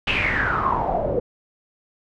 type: noise with low-pass filter sweep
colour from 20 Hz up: pink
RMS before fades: -22 dBFS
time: 0.07-1.2 s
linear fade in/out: 5 ms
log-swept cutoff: 2900 to 470 Hz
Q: 9.4
effects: none